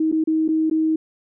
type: tone with dropouts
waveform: sine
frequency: 316.6 Hz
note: D#4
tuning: 30 cents sharp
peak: -16 dBFS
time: 0-0.96 s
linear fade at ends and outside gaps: 5 ms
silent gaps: 0.116-0.124 / 0.24-0.273 / 0.48-0.487 / 0.699-0.711 s
effects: none